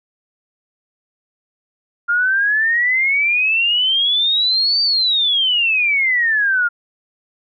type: exponential two-way sweep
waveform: sine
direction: up then down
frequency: 1396.9 to 4653 to 1396.9 Hz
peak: -13 dBFS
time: 2.08-6.69 s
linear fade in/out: 20 ms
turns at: 4.82 s
effects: none